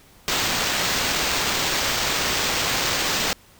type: noise with sample-and-hold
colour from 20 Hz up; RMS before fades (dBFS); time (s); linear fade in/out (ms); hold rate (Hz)
white; -23; 0.28-3.33; 0; 11025
effects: pink hiss -52 dBFS RMS until 3.59 s